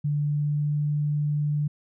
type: tone with pitch glide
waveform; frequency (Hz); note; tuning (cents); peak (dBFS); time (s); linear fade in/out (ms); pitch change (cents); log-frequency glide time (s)
sine; 146.83 to 147.94; D3 to D3; 0 to +13; -22; 0.04-1.68; 10; +13; 0.15-0.79
effects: none